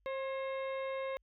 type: harmonic tone with a mistuned harmonic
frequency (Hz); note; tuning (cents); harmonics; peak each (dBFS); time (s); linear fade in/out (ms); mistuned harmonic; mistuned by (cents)
534; C5; +35; 1 / 2 / 3 / 4 / 5 / 6 / 7; -36 / -44 / -52 / -47 / -55 / -62 / -56; 0.06-1.17; 0; 3; +59
effects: added 50 Hz sine -70 dBFS peak until 1.22 s